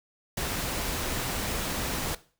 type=noise; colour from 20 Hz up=pink; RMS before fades=-31 dBFS; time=0.37-2.15 s; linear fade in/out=5 ms; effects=noise-tail reverb RT60 0.4 s tail -17 dB re dry